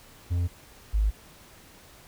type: tone pair in turn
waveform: triangle / sine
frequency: 87.4 / 52.38 Hz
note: F2 / G#1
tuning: +2 / +16 cents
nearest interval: major sixth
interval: 886 cents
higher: first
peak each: -21 / -20 dBFS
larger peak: second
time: 0.3-0.48 / 0.93-1.11 s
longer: neither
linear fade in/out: 20 ms
effects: pink hiss -52 dBFS RMS until 2.07 s